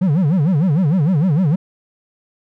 triangle tone with vibrato, 164.81 Hz, E3, in tune, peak -10 dBFS, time 0.01-1.56 s, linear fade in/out 10 ms, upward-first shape sine, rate 6.6 Hz, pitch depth 290 cents each way, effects none

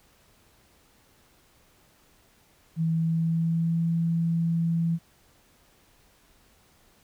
sine tone with pitch glide, 162.9 to 166.61 Hz, E3 to E3, -20 to +19 cents, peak -22 dBFS, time 2.76-4.99 s, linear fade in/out 50 ms, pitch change +39 cents, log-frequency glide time 2.91-3.87 s, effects pink hiss -61 dBFS RMS until 7.03 s

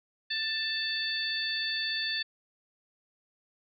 harmonic tone with a mistuned harmonic, 885 Hz, A5, 10 cents sharp, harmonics 2 / 3 / 4 / 5, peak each -34 / -39 / -35 / -33 dBFS, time 0.3-2.23 s, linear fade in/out 10 ms, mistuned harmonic 5, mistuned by +24 cents, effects none

